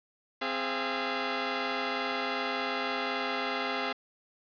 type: tone cluster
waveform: 10% pulse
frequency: 261.3 / 413.7 / 682 Hz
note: C4 / G#4 / F5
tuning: -2 / -7 / -41 cents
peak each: -26 dBFS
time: 0.41-3.93 s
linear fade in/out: 10 ms
effects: resampled to 11025 Hz + 8-bit